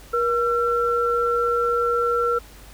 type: tone pair together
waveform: sine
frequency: 476.3 / 1352.6 Hz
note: A#4 / E6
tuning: +37 / +44 cents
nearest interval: octave + tritone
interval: 1807 cents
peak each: -21 dBFS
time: 0.13-2.39 s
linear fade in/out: 10 ms
effects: added 50 Hz sine -43 dBFS peak until 2.73 s + pink hiss -47 dBFS RMS until 2.73 s